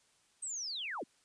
sine linear sweep, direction down, 8372 to 153.6 Hz, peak -37 dBFS, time 0.42-1.04 s, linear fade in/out 10 ms, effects white hiss -70 dBFS RMS until 1.24 s + resampled to 22050 Hz

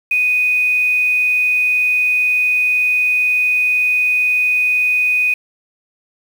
sine tone with quantisation, 2489 Hz, D#7, in tune, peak -12 dBFS, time 0.11-5.34 s, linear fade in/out 5 ms, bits 6, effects none

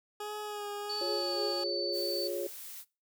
20% pulse tone with vibrato, 415.9 Hz, G#4, 2 cents sharp, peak -32 dBFS, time 0.2-1.64 s, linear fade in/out 5 ms, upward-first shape sine, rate 1.4 Hz, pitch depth 24 cents each way
sine tone, 4515 Hz, C#8, 31 cents sharp, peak -34 dBFS, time 0.89-2.28 s, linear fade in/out 10 ms
sine chord, Db major, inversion first, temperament equal with one note detuned, 354.1 / 415.3 / 554.4 Hz, F4 / Ab4 / Db5, +24 / 0 / 0 cents, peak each -36 / -38 / -36 dBFS, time 1.01-2.47 s, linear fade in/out 5 ms
blue noise, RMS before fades -45 dBFS, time 1.92-2.85 s, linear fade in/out 50 ms
effects noise-tail reverb RT60 0.3 s tail -22 dB re dry

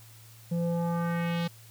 square tone with low-pass filter sweep, 170 Hz, F3, 46 cents flat, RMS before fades -29 dBFS, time 0.51-1.48 s, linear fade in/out 10 ms, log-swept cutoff 360 to 4200 Hz, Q 2, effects added 112 Hz sine -51 dBFS peak until 1.7 s + white hiss -55 dBFS RMS until 1.7 s

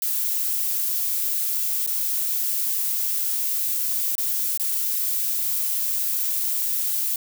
violet noise with dropouts, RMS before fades -24 dBFS, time 0.02-7.16 s, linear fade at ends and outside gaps 2 ms, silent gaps 1.864-1.874 / 4.154-4.18 / 4.575-4.597 s, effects none

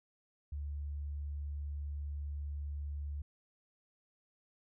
sine tone, 72.5 Hz, D2, 22 cents flat, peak -37 dBFS, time 0.52-3.22 s, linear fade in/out 5 ms, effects none

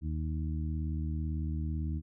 harmonic tone, 78 Hz, D#2, 5 cents sharp, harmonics 1 / 2 / 3 / 4, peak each -32 / -38 / -42 / -44 dBFS, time 0.01-2.02 s, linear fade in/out 50 ms, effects none

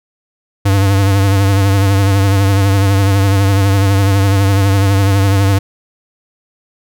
square tone with vibrato, 98.2 Hz, G2, 4 cents sharp, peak -9 dBFS, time 0.65-5.59 s, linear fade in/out 10 ms, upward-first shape triangle, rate 12 Hz, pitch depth 55 cents each way, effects none

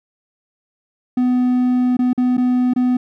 triangle tone with dropouts, 249.9 Hz, B3, 21 cents sharp, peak -11 dBFS, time 1.17-2.97 s, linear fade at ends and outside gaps 5 ms, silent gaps 1.969-1.99 / 2.132-2.177 / 2.37-2.378 / 2.736-2.761 s, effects none

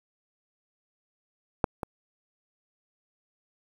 clicks, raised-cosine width 1 ms, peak -7 / -17 dBFS, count 2, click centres 1.642 / 1.832 s, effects 7-bit

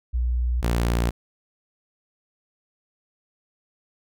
sine / sawtooth tone pair in turn, 60.6 / 58.57 Hz, B1 / A#1, -32 / +9 cents, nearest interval minor second, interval 59 cents, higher first, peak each -20 / -16 dBFS, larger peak second, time 0.13-0.62 / 0.62-1.11 s, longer neither, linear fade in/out 20 ms, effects none

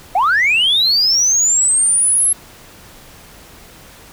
sine linear sweep, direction up, 686 to 11175 Hz, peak -9 dBFS, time 0.15-2.33 s, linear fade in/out 5 ms, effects tanh soft clip ceiling -8 dBFS + pink hiss -41 dBFS RMS until 4.12 s

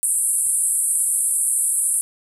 white band-pass noise, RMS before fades -20 dBFS, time 0.03-2.01 s, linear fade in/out 0 ms, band 8300 to 11000 Hz, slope 96 dB/octave, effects none

